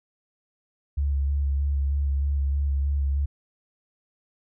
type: tone with vibrato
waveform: sine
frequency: 70.1 Hz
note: C#2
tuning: 20 cents sharp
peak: -21 dBFS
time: 0.97-3.26 s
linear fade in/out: 10 ms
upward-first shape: square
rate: 3.2 Hz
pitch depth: 20 cents each way
effects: none